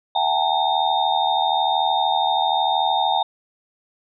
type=tone cluster; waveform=sine; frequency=672 / 756 / 829 / 910 / 3666 Hz; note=E5 / F#5 / G#5 / A#5 / A#7; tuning=+33 / +37 / -3 / -42 / -30 cents; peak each=-28 / -22 / -22 / -23 / -25 dBFS; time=0.15-3.23 s; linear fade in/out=5 ms; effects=none